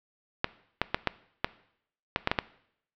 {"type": "clicks", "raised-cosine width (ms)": 0.3, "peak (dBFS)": -7, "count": 9, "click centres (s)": [0.444, 0.816, 0.945, 1.073, 1.445, 2.161, 2.274, 2.315, 2.388], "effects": ["noise-tail reverb RT60 0.7 s tail -19 dB re dry", "low-pass 4000 Hz 12 dB/octave"]}